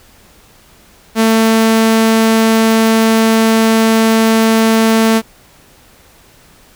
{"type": "tone", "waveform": "sawtooth", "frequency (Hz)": 223.4, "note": "A3", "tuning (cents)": 27, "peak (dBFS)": -4, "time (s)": [1.15, 5.22], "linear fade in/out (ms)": 50, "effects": ["pink hiss -45 dBFS RMS until 6.75 s"]}